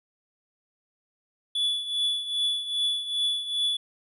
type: tone with tremolo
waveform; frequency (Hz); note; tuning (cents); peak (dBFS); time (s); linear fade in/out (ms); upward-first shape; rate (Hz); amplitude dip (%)
triangle; 3435; A7; -42; -20; 1.55-3.77; 5; triangle; 2.5; 75
effects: resampled to 32000 Hz